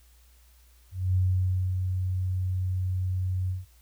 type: tone with ADSR envelope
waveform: sine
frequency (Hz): 92.5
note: F#2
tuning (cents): 0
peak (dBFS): -20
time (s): 0.91-3.66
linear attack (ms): 240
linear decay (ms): 580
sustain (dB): -5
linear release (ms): 170
effects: added 60 Hz sine -55 dBFS peak until 3.81 s + white hiss -63 dBFS RMS until 3.81 s